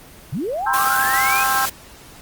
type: linear sweep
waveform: sine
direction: up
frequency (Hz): 103.83 to 2559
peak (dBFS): -21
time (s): 0.32-1.44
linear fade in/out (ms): 10
type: harmonic tone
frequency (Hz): 264.5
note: C4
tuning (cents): +19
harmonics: 3 / 4 / 5 / 6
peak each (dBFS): -22 / -22 / -22 / -22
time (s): 0.66-1.66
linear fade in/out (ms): 10
type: noise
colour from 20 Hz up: white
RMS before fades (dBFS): -24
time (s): 0.73-1.7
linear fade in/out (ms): 10
effects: pink hiss -43 dBFS RMS until 2.21 s + Opus 24 kbps